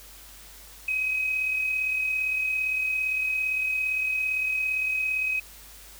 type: tone with amplitude modulation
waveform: sine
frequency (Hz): 2531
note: D#7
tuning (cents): +29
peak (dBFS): -22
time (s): 0.88-5.4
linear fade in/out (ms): 5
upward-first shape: sine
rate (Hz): 37.6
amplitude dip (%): 40
effects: added 50 Hz sine -51 dBFS peak until 5.99 s + white hiss -48 dBFS RMS until 5.99 s